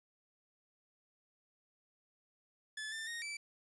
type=tone with pitch steps; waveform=sawtooth; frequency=1730 / 1785 / 1861 / 2319 Hz; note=A6 / A6 / A#6 / D7; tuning=-30 / +24 / -3 / -22 cents; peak=-37 dBFS; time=2.77-3.37 s; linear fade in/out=5 ms; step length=150 ms; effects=resampled to 24000 Hz + 11-bit